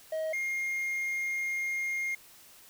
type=tone pair in turn; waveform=triangle; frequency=633 / 2129 Hz; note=D#5 / C7; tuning=+30 / +30 cents; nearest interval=octave + major sixth; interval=2100 cents; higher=second; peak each=-28 dBFS; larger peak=neither; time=0.12-0.33 / 0.33-2.15 s; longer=second; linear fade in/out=5 ms; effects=white hiss -55 dBFS RMS until 2.69 s